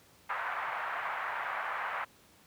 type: band-pass noise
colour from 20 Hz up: pink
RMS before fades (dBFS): -36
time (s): 0.29-2.05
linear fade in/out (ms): 10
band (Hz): 820 to 1900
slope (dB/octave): 24
effects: pink hiss -61 dBFS RMS until 2.46 s + high-pass 80 Hz 12 dB/octave